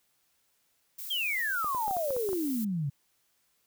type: noise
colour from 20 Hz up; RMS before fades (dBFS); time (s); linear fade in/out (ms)
violet; -40; 0.98-2.65; 10
type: exponential sweep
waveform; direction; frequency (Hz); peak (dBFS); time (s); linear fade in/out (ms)
sine; down; 3300 to 133.8; -28; 1.1-2.9; 10
type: clicks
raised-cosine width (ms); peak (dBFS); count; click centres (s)
1; -27; 9; 1.645 / 1.748 / 1.88 / 1.91 / 1.968 / 2.106 / 2.165 / 2.29 / 2.331
effects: white hiss -72 dBFS RMS until 3.66 s